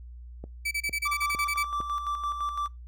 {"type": "click train", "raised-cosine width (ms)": 2, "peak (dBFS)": -26, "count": 4, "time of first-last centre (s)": [0.44, 1.804], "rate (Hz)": 2.2}
{"type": "tone bursts", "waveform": "40% pulse", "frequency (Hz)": 2304, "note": "D7", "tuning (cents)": -34, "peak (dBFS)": -26, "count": 11, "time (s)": [0.65, 1.633], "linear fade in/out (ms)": 10, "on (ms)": 63, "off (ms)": 29}
{"type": "tone with tremolo", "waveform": "triangle", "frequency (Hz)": 1169, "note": "D6", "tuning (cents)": -8, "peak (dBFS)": -25, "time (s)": [1.05, 2.68], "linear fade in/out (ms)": 10, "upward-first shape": "square", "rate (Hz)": 5.9, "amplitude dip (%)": 50}
{"effects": ["noise-tail reverb RT60 0.2 s tail -23 dB re dry", "added 60 Hz sine -41 dBFS peak until 2.87 s"]}